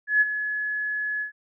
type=tone with ADSR envelope; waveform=sine; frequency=1700 Hz; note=G#6; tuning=40 cents sharp; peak=-14 dBFS; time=0.07-1.32 s; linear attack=140 ms; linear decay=30 ms; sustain=-11 dB; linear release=110 ms; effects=none